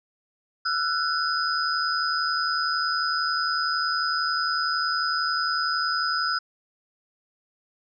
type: tone cluster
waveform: sine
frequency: 1331 / 1482 / 4996 Hz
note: E6 / F#6 / D#8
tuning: +16 / +2 / +6 cents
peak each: -27 dBFS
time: 0.65-6.39 s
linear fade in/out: 10 ms
effects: none